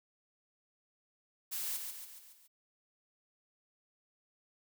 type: noise with echo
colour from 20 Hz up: blue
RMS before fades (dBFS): -38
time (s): 1.51-1.78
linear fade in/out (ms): 20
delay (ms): 140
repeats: 5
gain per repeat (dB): -5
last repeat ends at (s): 2.48
effects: none